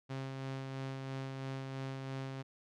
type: tone with tremolo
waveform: sawtooth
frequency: 133.9 Hz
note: C3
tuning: 40 cents sharp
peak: -34 dBFS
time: 0.09-2.43 s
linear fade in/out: 20 ms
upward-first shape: sine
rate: 3 Hz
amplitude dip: 30%
effects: low-pass 5000 Hz 12 dB/octave